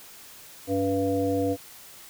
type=harmonic tone with a mistuned harmonic; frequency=98 Hz; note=G2; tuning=in tune; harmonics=1 / 3 / 5 / 7; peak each=-32 / -26 / -26 / -32 dBFS; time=0.67-1.57 s; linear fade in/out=50 ms; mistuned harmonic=3; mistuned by=-57 cents; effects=white hiss -47 dBFS RMS until 2.09 s